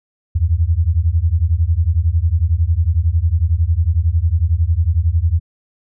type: beating tone pair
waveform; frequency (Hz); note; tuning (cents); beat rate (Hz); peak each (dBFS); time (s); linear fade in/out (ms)
sine; 77.78 / 88.78; D#2 / F2; 0 / +29; 11; -15; 0.35-5.4; 10
effects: none